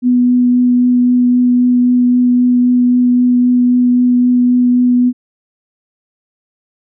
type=tone with vibrato; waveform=sine; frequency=246.9 Hz; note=B3; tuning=in tune; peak=-7 dBFS; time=0.02-5.13 s; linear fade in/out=50 ms; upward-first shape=triangle; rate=3.8 Hz; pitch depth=10 cents each way; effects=none